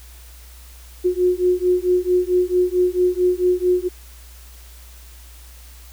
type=beating tone pair; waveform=sine; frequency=359.2 / 363.7 Hz; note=F4 / F#4; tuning=+49 / -30 cents; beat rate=4.5 Hz; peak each=-18 dBFS; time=1.04-3.89 s; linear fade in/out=20 ms; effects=added 60 Hz sine -40 dBFS peak until 5.92 s + white hiss -47 dBFS RMS until 5.92 s